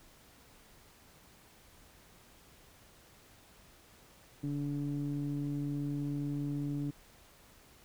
triangle ring-modulated tone, 72 Hz, D2, 34 cents flat, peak -28 dBFS, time 4.43-6.91 s, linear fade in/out 10 ms, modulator 216 Hz, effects pink hiss -60 dBFS RMS until 7.84 s

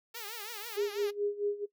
5% pulse tone with vibrato, 438.8 Hz, A4, 5 cents flat, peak -30 dBFS, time 0.14-1.11 s, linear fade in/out 10 ms, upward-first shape triangle, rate 6.1 Hz, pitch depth 180 cents each way
blue noise, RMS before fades -46 dBFS, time 0.14-0.78 s, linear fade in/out 20 ms
sine tone with tremolo, 410 Hz, G#4, 22 cents flat, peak -27 dBFS, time 0.76-1.66 s, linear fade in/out 20 ms, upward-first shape sine, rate 4.6 Hz, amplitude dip 85%
effects noise-tail reverb RT60 0.1 s tail -18 dB re dry

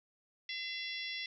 harmonic tone, 680 Hz, F5, 46 cents flat, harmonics 3 / 4 / 5 / 6 / 7 / 8, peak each -42 / -46 / -43 / -49 / -49 / -48 dBFS, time 0.49-1.26 s, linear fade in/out 2 ms, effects none

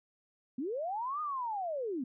sine linear two-way sweep, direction up then down, 233.1 to 1244.5 to 233.1 Hz, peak -33 dBFS, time 0.58-2.04 s, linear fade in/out 5 ms, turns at 1.21 s, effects none

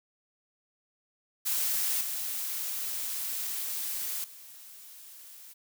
blue noise with level steps, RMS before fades -29 / -34 / -49 dBFS, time 1.45-5.54 s, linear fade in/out 20 ms, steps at 2.01 / 4.24 s, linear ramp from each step 2 ms, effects none

